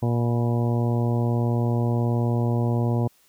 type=harmonic tone with a mistuned harmonic; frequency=118.6 Hz; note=A#2; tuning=30 cents sharp; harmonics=1 / 2 / 3 / 4 / 5 / 6 / 7 / 8; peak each=-21 / -27 / -31 / -33 / -35 / -37 / -38 / -39 dBFS; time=0.02-3.08 s; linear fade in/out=10 ms; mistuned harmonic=8; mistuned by=+45 cents; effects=white hiss -60 dBFS RMS until 3.28 s